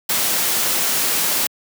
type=noise; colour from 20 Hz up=white; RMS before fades=-19 dBFS; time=0.09-1.47 s; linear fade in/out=5 ms; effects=high-pass 150 Hz 12 dB/octave